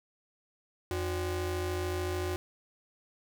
40% pulse ring-modulated tone, 224.4 Hz, A3, 34 cents sharp, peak -27 dBFS, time 0.91-2.36 s, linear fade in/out 0 ms, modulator 139 Hz, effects none

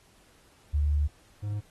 sine / triangle tone pair in turn, 73.42 / 103.83 Hz, D2 / G#2, 0 / 0 cents, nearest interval tritone, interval 600 cents, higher second, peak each -22 / -27 dBFS, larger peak first, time 0.73-1.08 / 1.42-1.61 s, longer first, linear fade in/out 20 ms, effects pink hiss -61 dBFS RMS until 1.7 s + AAC 32 kbps

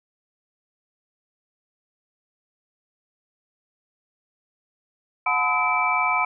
sine tone cluster, 728 / 869 / 1014 / 1276 / 2322 Hz, F#5 / A5 / B5 / D#6 / D7, -28 / -22 / +45 / +43 / -20 cents, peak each -27 / -30 / -24 / -26 / -23 dBFS, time 5.26-6.25 s, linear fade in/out 5 ms, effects none

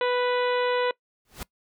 harmonic tone, 493.9 Hz, B4, in tune, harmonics 1 / 2 / 3 / 4 / 5 / 6 / 7 / 8, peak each -23 / -29 / -33 / -35 / -37 / -39 / -40 / -41 dBFS, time 0.01-0.91 s, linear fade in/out 2 ms
pink noise with exponential growth, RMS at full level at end -32 dBFS, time 1.25-1.43 s, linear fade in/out 2 ms, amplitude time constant 37 ms
effects noise-tail reverb RT60 0.1 s tail -22 dB re dry

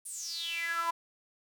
sawtooth tone with high-pass filter sweep, 335.7 Hz, E4, 32 cents sharp, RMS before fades -35 dBFS, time 0.05-0.91 s, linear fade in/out 10 ms, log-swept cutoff 9800 to 970 Hz, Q 9.1, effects none

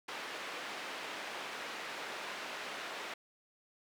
white band-pass noise, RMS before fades -43 dBFS, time 0.08-3.14 s, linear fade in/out 5 ms, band 330 to 2500 Hz, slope 12 dB/octave, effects none

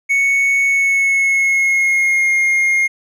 triangle tone with pitch glide, 2217 to 2133 Hz, C#7 to C7, 0 to +33 cents, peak -10 dBFS, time 0.09-2.88 s, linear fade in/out 20 ms, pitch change -67 cents, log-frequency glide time 0.64-2.31 s, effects none

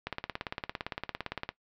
click train, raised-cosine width 0.3 ms, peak -17 dBFS, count 26, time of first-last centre 0.07-1.49 s, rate 17.6 Hz, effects noise-tail reverb RT60 0.1 s tail -17 dB re dry + low-pass 5000 Hz 12 dB/octave

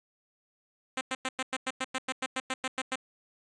5% pulse tone bursts, 260.8 Hz, C4, 5 cents flat, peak -18 dBFS, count 15, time 0.97-2.957 s, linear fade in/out 5 ms, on 41 ms, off 98 ms, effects resampled to 22050 Hz

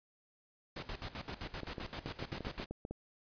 pink noise with tremolo, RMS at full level -42 dBFS, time 0.76-2.66 s, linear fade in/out 5 ms, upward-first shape square, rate 7.7 Hz, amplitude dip 80%
clicks, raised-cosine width 2 ms, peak -28 dBFS, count 11, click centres 1.633 / 1.782 / 2.06 / 2.226 / 2.329 / 2.407 / 2.469 / 2.599 / 2.71 / 2.851 / 2.91 s
effects resampled to 11025 Hz

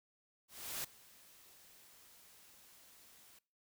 white noise with ADSR envelope, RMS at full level -40 dBFS, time 0.48-3.39 s, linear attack 360 ms, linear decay 8 ms, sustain -22 dB, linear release 6 ms, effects noise-tail reverb RT60 0.4 s tail -23 dB re dry

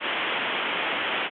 white low-pass noise, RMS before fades -27 dBFS, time 0-1.3 s, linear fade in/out 50 ms, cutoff 3300 Hz, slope 96 dB/octave, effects high-pass 300 Hz 12 dB/octave

